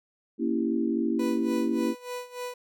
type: chord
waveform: sine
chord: A# diminished seventh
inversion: none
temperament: equal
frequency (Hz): 233.1 / 277.2 / 329.6 / 392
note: A#3 / C#4 / E4 / G4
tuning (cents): 0 / 0 / 0 / 0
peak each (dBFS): -28 / -30 / -28 / -34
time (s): 0.38-1.95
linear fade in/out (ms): 50
type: tone with tremolo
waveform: 30% pulse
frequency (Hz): 493.9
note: B4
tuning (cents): 0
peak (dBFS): -29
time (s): 1.19-2.54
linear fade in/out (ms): 5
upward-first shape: sine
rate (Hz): 3.4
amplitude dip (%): 85
effects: none